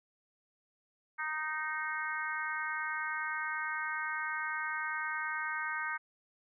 harmonic tone, 309.8 Hz, D#4, 7 cents flat, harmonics 3 / 4 / 5 / 6 / 7, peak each -42 / -40 / -37 / -41 / -42 dBFS, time 1.18-5.98 s, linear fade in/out 20 ms, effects none

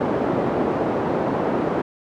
pink band-pass noise, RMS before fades -22 dBFS, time 0-1.82 s, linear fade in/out 10 ms, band 240 to 730 Hz, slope 12 dB/octave, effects none

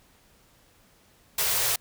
white band-stop noise, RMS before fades -25 dBFS, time 1.38-1.76 s, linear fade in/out 5 ms, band 160 to 370 Hz, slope 96 dB/octave, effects pink hiss -60 dBFS RMS until 1.8 s

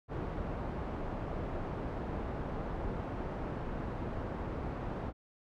pink low-pass noise, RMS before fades -38 dBFS, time 0.08-5.13 s, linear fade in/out 50 ms, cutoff 990 Hz, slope 12 dB/octave, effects none

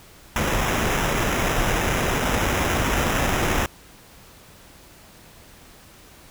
pink noise with sample-and-hold, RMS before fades -22 dBFS, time 0.36-3.66 s, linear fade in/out 0 ms, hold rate 4410 Hz, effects pink hiss -48 dBFS RMS until 6.3 s

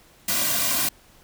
white noise with comb filter, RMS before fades -23 dBFS, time 0.28-0.89 s, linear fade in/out 5 ms, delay 2.3 ms, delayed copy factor -0.95, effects pink hiss -54 dBFS RMS until 1.23 s

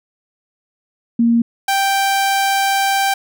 sine / sawtooth tone pair in turn, 233.2 / 784.4 Hz, A#3 / G5, +1 / +1 cents, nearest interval octave + major sixth, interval 2100 cents, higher second, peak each -10 dBFS, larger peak neither, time 1.19-1.42 / 1.68-3.14 s, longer second, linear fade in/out 5 ms, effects none

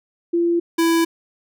sine / square tone pair in turn, 341.8 / 331.7 Hz, F4 / E4, -37 / +11 cents, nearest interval minor second, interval 52 cents, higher first, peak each -15 dBFS, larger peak neither, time 0.33-0.6 / 0.78-1.05 s, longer neither, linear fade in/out 10 ms, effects none

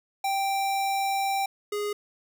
square tone pair in turn, 784 / 414.1 Hz, G5 / G#4, 0 / -5 cents, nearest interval major seventh, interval 1105 cents, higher first, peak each -25 / -28 dBFS, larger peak first, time 0.24-1.46 / 1.72-1.93 s, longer first, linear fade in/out 5 ms, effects none

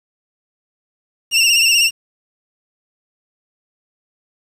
25% pulse tone with vibrato, 2748 Hz, F7, 29 cents flat, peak -7 dBFS, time 1.31-1.91 s, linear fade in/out 50 ms, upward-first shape sine, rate 16 Hz, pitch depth 64 cents each way, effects resampled to 32000 Hz + 7-bit

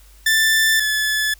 sawtooth tone pair in turn, 1769 / 1725.6 Hz, A6 / A6, +9 / -34 cents, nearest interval unison, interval 43 cents, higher first, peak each -10 / -14 dBFS, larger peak first, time 0.26-0.8 / 0.8-1.34 s, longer neither, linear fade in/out 5 ms, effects added 50 Hz sine -45 dBFS peak until 1.39 s + white hiss -52 dBFS RMS until 1.39 s

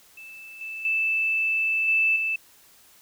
sine tone with level steps, 2637 Hz, E7, in tune, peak -40 / -32 / -21 / -18 / -23 dBFS, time 0.17-2.36 s, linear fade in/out 5 ms, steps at 0.61 / 0.85 / 1.88 / 2.16 s, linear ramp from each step 2 ms, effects white hiss -55 dBFS RMS until 3.01 s

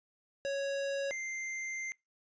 square tone pair in turn, 554.4 / 2089 Hz, C#5 / C7, 0 / -3 cents, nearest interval octave + major seventh, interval 2297 cents, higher second, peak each -33 / -37 dBFS, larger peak first, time 0.45-1.11 / 1.11-1.92 s, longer second, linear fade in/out 0 ms, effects noise-tail reverb RT60 0.2 s tail -23 dB re dry + resampled to 16000 Hz

